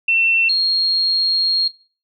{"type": "tone pair in turn", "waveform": "sine", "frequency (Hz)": [2695, 4258], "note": ["E7", "C8"], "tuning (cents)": [38, 30], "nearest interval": "minor sixth", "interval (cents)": 792, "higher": "second", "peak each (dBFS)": -13, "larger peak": "neither", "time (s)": [[0.08, 0.49], [0.49, 1.68]], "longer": "second", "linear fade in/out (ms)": 5, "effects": ["noise-tail reverb RT60 0.4 s tail -23 dB re dry"]}